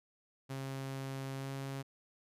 sawtooth tone with pitch glide, 134.8 to 136.13 Hz, C#3 to C#3, -48 to -31 cents, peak -35 dBFS, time 0.49-1.83 s, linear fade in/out 20 ms, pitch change +17 cents, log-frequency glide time 1.34-1.5 s, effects resampled to 32000 Hz

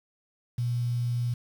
sine tone with quantisation, 120.9 Hz, B2, 36 cents flat, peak -25 dBFS, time 0.58-1.34 s, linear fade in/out 5 ms, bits 8, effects none

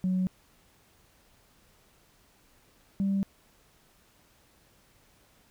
sine tone pair in turn, 185 / 196 Hz, F#3 / G3, 0 / 0 cents, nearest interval minor second, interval 100 cents, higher second, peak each -23 dBFS, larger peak neither, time 0.04-0.27 / 3-3.23 s, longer neither, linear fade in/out 0 ms, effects tanh soft clip ceiling -21 dBFS + pink hiss -63 dBFS RMS until 5.5 s

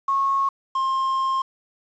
sine / triangle tone pair in turn, 1094 / 1062.2 Hz, C#6 / C6, -23 / +26 cents, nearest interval minor second, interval 51 cents, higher first, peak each -18 dBFS, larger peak neither, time 0.08-0.49 / 0.75-1.42 s, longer second, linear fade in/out 5 ms, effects resampled to 16000 Hz + 8-bit

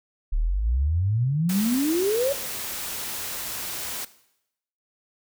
sine exponential sweep, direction up, 34.65 to 575 Hz, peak -20 dBFS, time 0.32-2.33 s, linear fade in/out 10 ms
white noise, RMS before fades -32 dBFS, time 1.49-4.05 s, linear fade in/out 5 ms
effects noise-tail reverb RT60 0.8 s tail -17 dB re dry

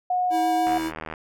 sine tone, 727 Hz, F#5, 31 cents flat, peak -20 dBFS, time 0.1-0.78 s, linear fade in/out 5 ms
square tone with vibrato, 323.4 Hz, E4, 33 cents flat, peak -26 dBFS, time 0.3-0.92 s, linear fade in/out 50 ms, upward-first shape sine, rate 7 Hz, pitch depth 9 cents each way
click train, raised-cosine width 0.5 ms, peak -18 dBFS, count 38, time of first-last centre 0.67-1.138 s, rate 79 Hz
effects none

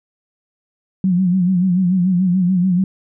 sine tone with vibrato, 182.4 Hz, F#3, 24 cents flat, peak -12 dBFS, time 1.04-2.84 s, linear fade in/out 2 ms, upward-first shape sine, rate 6.9 Hz, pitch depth 81 cents each way, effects none

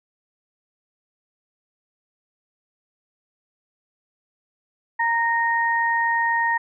sine tone pair together, 928 / 1856 Hz, A#5 / A#6, -8 / -8 cents, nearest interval octave, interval 1200 cents, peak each -21 dBFS, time 4.99-6.58 s, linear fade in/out 10 ms, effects none

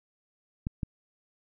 clicks, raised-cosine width 5 ms, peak -18 dBFS, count 2, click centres 0.669 / 0.832 s, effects none

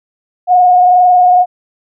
sine tone with frequency modulation, 723 Hz, F#5, 40 cents flat, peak -4 dBFS, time 0.47-1.46 s, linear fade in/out 50 ms, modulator 22 Hz, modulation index 0.52, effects none

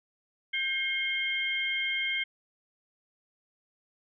sine tone cluster, 1587 / 2146 / 3162 Hz, G6 / C7 / G7, +21 / +43 / +14 cents, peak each -38 / -29 / -33 dBFS, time 0.53-2.24 s, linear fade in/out 10 ms, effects none

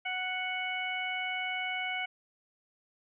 harmonic tone, 740 Hz, F#5, in tune, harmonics 1 / 2 / 3 / 4, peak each -38 / -40 / -34 / -40 dBFS, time 0.05-2.06 s, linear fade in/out 10 ms, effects none

